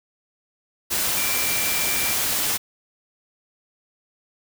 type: tone in noise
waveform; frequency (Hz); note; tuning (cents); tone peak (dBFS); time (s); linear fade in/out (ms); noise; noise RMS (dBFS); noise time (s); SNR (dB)
sine; 2351; D7; +1; -29; 1.16-2.15; 20; white; -23; 0.9-2.58; -9
effects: none